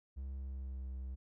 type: tone with pitch glide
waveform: triangle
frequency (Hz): 67 to 64.9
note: C2 to C2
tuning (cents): +42 to -13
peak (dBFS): -38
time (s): 0.16-1.16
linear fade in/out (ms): 20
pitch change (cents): -55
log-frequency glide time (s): 0.36-0.9
effects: none